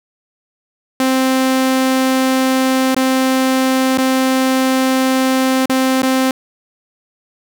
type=tone with dropouts; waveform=sawtooth; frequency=261.6 Hz; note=C4; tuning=in tune; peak=-8 dBFS; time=1-6.31 s; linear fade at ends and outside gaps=2 ms; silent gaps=2.946-2.964 / 3.976-3.983 / 5.658-5.696 / 6.021-6.031 s; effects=none